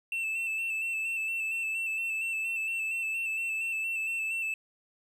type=tone with vibrato; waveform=triangle; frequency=2662 Hz; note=E7; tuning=16 cents sharp; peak=-28 dBFS; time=0.12-4.54 s; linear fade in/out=2 ms; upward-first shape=square; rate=4.3 Hz; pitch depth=25 cents each way; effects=none